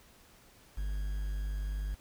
triangle tone with quantisation, 50.2 Hz, G1, 42 cents sharp, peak -30 dBFS, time 0.77-1.95 s, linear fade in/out 10 ms, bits 9, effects pink hiss -60 dBFS RMS until 2 s

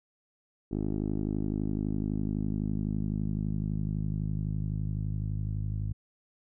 10% pulse tone with low-pass filter sweep, 51.91 Hz, G#1, in tune, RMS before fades -31 dBFS, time 0.71-5.93 s, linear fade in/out 10 ms, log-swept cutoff 360 to 110 Hz, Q 1.8, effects none

